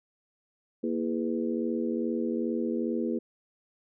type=harmonic tone with a mistuned harmonic; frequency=82.41 Hz; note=E2; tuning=in tune; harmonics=3 / 4 / 5 / 6; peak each=-30 / -32 / -34 / -36 dBFS; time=0.83-3.19 s; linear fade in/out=10 ms; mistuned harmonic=3; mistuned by=-88 cents; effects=none